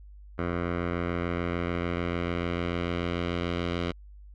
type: tone with low-pass filter sweep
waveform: 10% pulse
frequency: 86.8 Hz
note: F2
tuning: 10 cents flat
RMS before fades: -30 dBFS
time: 0.38-3.92 s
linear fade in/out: 10 ms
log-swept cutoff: 1700 to 3400 Hz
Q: 1.5
effects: added 50 Hz sine -45 dBFS peak until 4.34 s